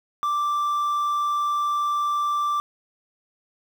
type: tone with quantisation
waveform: triangle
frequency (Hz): 1174.7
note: D6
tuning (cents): 0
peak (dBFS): -19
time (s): 0.23-2.6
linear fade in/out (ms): 0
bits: 8
effects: none